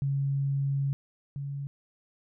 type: tone pair in turn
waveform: sine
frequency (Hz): 138.59 / 140.28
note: C#3 / C#3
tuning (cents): 0 / +21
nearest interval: unison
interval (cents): 21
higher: second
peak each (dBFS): -25 / -32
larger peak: first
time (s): 0.02-0.93 / 1.36-1.67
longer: first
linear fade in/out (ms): 0
effects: none